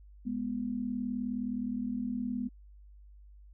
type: tone pair together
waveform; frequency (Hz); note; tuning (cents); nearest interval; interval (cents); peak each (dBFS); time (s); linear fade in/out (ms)
sine; 207.7 / 247; G#3 / B3; 0 / 0; minor third; 300; -36 / -33; 0.25-2.49; 20
effects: added 50 Hz sine -51 dBFS peak until 3.53 s